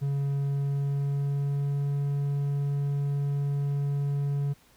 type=tone with pitch glide; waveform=triangle; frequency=140 to 141.79 Hz; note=C#3 to C#3; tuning=+18 to +40 cents; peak=-23 dBFS; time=0.01-4.54 s; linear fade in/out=20 ms; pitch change=+22 cents; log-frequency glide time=0.46-1.95 s; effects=pink hiss -60 dBFS RMS until 4.76 s

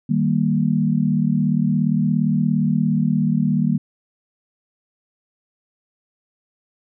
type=chord; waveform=sine; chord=Eb major; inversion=none; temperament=equal; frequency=155.56 / 196 / 233.1 Hz; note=Eb3 / G3 / Bb3; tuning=0 / 0 / 0 cents; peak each=-20 dBFS; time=0.09-3.78 s; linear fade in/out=10 ms; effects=none

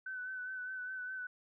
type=tone with vibrato; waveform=sine; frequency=1510 Hz; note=F#6; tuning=35 cents sharp; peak=-39 dBFS; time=0.06-1.27 s; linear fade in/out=5 ms; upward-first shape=sine; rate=4.9 Hz; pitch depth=30 cents each way; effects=none

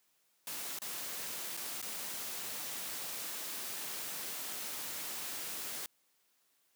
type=noise with dropouts; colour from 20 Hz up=white; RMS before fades=-41 dBFS; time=0.47-5.86 s; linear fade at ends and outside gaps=1 ms; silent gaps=0.788-0.818 / 1.568-1.573 / 1.816-1.826 s; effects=white hiss -74 dBFS RMS until 6.75 s + high-pass 150 Hz 12 dB/octave

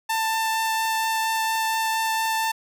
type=tone with vibrato; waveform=sawtooth; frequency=890 Hz; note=A5; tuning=20 cents sharp; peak=-18 dBFS; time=0.09-2.52 s; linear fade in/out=10 ms; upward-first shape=triangle; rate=4.3 Hz; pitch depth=8 cents each way; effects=none

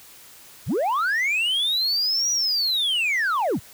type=linear two-way sweep; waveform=sine; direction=up then down; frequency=59.4 to 5850 to 59.4 Hz; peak=-17 dBFS; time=0.66-3.6 s; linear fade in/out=50 ms; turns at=2.31 s; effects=tanh soft clip ceiling -19 dBFS + white hiss -47 dBFS RMS until 3.73 s

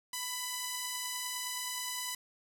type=beating tone pair; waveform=5% pulse; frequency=987.8 / 997.5 Hz; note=B5 / B5; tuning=0 / +17 cents; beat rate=9.7 Hz; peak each=-32 / -24 dBFS; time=0.13-2.15 s; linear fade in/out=5 ms; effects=9-bit

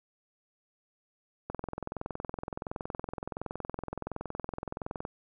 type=click train; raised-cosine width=1 ms; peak=-21 dBFS; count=77; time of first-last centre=1.5-5.051 s; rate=21.4 Hz; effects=none

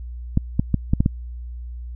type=clicks; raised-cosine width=5 ms; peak=-4 dBFS; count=6; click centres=0.374 / 0.595 / 0.743 / 0.935 / 1.005 / 1.061 s; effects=added 60 Hz sine -30 dBFS peak until 1.95 s

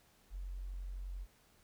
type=tone; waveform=sine; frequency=45.78 Hz; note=F#1; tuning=18 cents flat; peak=-40 dBFS; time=0.3-1.27 s; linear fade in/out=50 ms; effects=pink hiss -68 dBFS RMS until 1.63 s

